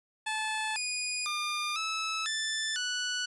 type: tone with pitch steps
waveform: 15% pulse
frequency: 869 / 2465 / 1205 / 1304 / 1761 / 1479 Hz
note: A5 / D#7 / D6 / E6 / A6 / F#6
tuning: -22 / -17 / +44 / -19 / +1 / -1 cents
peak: -24 dBFS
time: 0.26-3.26 s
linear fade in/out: 10 ms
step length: 500 ms
effects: resampled to 24000 Hz